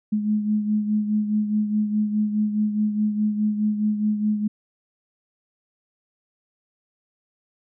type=beating tone pair; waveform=sine; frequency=210.9 / 215.7 Hz; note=G#3 / A3; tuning=+27 / -34 cents; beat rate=4.8 Hz; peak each=-20 / -28 dBFS; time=0.12-4.48 s; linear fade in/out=10 ms; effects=none